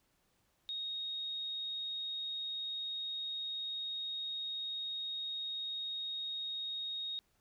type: tone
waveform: sine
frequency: 3739 Hz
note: A#7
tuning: 4 cents sharp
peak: -37 dBFS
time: 0.69-7.19 s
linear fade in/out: 0 ms
effects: pink hiss -75 dBFS RMS until 7.4 s